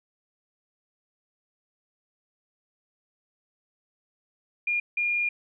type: tone bursts at uneven times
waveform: sine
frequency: 2418 Hz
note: D7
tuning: 50 cents sharp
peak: -23 dBFS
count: 2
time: 4.67-4.8 / 4.97-5.29 s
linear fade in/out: 5 ms
effects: none